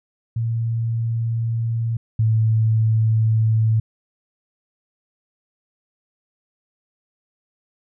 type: tone pair in turn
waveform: sine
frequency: 114.8 / 110.84 Hz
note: A#2 / A2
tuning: -26 / +13 cents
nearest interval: minor second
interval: 61 cents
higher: first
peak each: -19 / -14 dBFS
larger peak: second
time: 0.36-1.97 / 2.19-3.8 s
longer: neither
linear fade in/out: 5 ms
effects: none